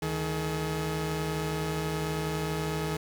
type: tone cluster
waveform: sawtooth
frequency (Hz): 73.1 / 158.4 / 425.9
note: D2 / D#3 / G#4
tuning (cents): -7 / +31 / +44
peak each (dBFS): -36 / -27 / -30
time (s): 0.02-2.97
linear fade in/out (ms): 5
effects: 10-bit